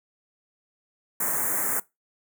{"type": "band-stop noise", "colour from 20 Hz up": "white", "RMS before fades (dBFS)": -26, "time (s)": [1.2, 1.8], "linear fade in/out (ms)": 5, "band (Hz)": [2000, 7000], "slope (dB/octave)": 48, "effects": ["noise-tail reverb RT60 0.2 s tail -21 dB re dry", "high-pass 150 Hz 12 dB/octave"]}